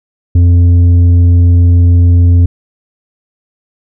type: tone with tanh clipping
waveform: sine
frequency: 87.31 Hz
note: F2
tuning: in tune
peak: -4 dBFS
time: 0.35-2.46 s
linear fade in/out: 5 ms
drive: 6 dB
effects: none